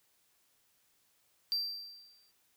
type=tone with exponential decay; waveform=triangle; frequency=4699 Hz; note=D8; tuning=in tune; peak=-27 dBFS; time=1.52-2.31 s; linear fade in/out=0 ms; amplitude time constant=170 ms; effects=white hiss -72 dBFS RMS until 2.56 s